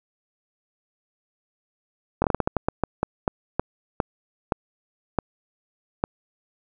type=slowing click train; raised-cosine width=1 ms; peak=-6 dBFS; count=17; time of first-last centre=2.22-6.039 s; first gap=21 ms; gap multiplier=1.28; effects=none